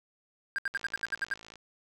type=tone bursts; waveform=triangle; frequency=1600 Hz; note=G6; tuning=35 cents sharp; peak=-26 dBFS; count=9; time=0.56-1.336 s; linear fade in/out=0 ms; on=24 ms; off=70 ms
type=click train; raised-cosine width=0.2 ms; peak=-31 dBFS; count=46; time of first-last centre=0.74-1.557 s; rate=55.1 Hz
effects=none